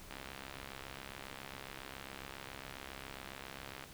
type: click train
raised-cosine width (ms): 0.3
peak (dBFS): -29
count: 252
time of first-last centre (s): 0.11-3.84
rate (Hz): 67.3
effects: pink hiss -54 dBFS RMS until 3.93 s